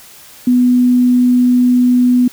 sine tone, 247.8 Hz, B3, 6 cents sharp, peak -7 dBFS, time 0.47-2.28 s, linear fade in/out 5 ms, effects white hiss -39 dBFS RMS until 2.32 s

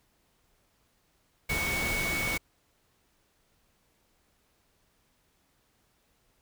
sine tone in noise, 2225 Hz, C#7, 6 cents sharp, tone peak -30 dBFS, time 1.49-2.38 s, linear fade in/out 10 ms, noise pink, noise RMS -33 dBFS, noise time 1.49-2.38 s, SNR 0 dB, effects pink hiss -70 dBFS RMS until 6.41 s

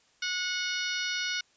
harmonic tone with a mistuned harmonic, 731 Hz, F#5, 21 cents flat, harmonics 2 / 3 / 4 / 5 / 6 / 7 / 8, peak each -34 / -36 / -37 / -38 / -39 / -39 / -40 dBFS, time 0.22-1.41 s, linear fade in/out 5 ms, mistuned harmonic 8, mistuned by -23 cents, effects white hiss -65 dBFS RMS until 1.56 s + resampled to 16000 Hz

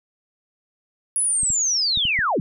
sine linear sweep, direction down, 10520 to 130 Hz, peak -18 dBFS, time 1.16-2.4 s, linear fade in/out 0 ms
clicks, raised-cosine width 5 ms, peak -21 dBFS, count 5, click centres 1.433 / 1.503 / 1.974 / 2.053 / 2.19 s
effects none

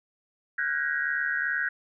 sine tone cluster, 1405 / 1493 / 1556 / 1638 / 1892 Hz, F6 / F#6 / G6 / G#6 / A#6, +10 / +15 / -13 / -24 / +25 cents, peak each -37 / -30 / -38 / -29 / -32 dBFS, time 0.58-1.69 s, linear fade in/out 5 ms, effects none

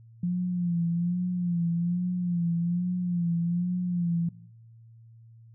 sine tone with vibrato, 174.61 Hz, F3, in tune, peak -24 dBFS, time 0.23-4.29 s, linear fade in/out 5 ms, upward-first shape sine, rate 1.2 Hz, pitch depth 57 cents each way, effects noise-tail reverb RT60 0.8 s tail -20 dB re dry + added 114 Hz sine -49 dBFS peak until 5.54 s

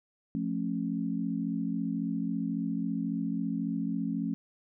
sine chord, F augmented, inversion none, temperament just, 174.61 / 218.3 / 272.8 Hz, F3 / A3 / C#4, 0 / -13 / -28 cents, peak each -34 / -33 / -33 dBFS, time 0.35-4.34 s, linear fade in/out 0 ms, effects none

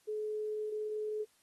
sine tone, 427.1 Hz, G#4, 48 cents sharp, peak -34 dBFS, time 0.07-1.25 s, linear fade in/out 20 ms, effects white hiss -70 dBFS RMS until 1.42 s + AAC 32 kbps

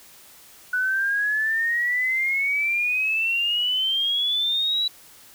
sine exponential sweep, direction up, 1480 to 3944 Hz, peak -20 dBFS, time 0.73-4.88 s, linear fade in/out 5 ms, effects white hiss -49 dBFS RMS until 5.34 s

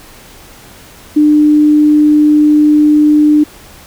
sine tone, 300 Hz, D4, 37 cents sharp, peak -4 dBFS, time 1.16-3.44 s, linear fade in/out 10 ms, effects pink hiss -37 dBFS RMS until 3.86 s

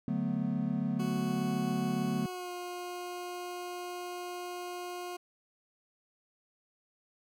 triangle chord, B minor seventh, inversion first, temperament equal, 146.83 / 185 / 220 / 246.9 Hz, D3 / F#3 / A3 / B3, 0 / 0 / 0 / 0 cents, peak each -35 / -33 / -32 / -33 dBFS, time 0.08-2.26 s, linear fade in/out 2 ms
20% pulse tone with pitch glide, 370 to 356.4 Hz, F#4 to F4, 0 to +35 cents, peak -33 dBFS, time 0.99-5.17 s, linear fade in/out 10 ms, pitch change -65 cents, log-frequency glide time 2.19-2.51 s
effects none

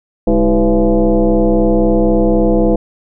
sine tone with frequency modulation, 145.1 Hz, D3, 21 cents flat, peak -8 dBFS, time 0.27-2.76 s, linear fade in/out 5 ms, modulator 177 Hz, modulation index 2.6, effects none

